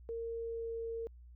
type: tone with pitch glide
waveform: sine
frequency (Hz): 460 to 457.4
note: A#4 to A#4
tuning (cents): -23 to -33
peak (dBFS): -37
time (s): 0.09-1.07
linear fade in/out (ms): 0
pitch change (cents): -10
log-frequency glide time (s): 0.39-0.79
effects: added 60 Hz sine -52 dBFS peak until 1.35 s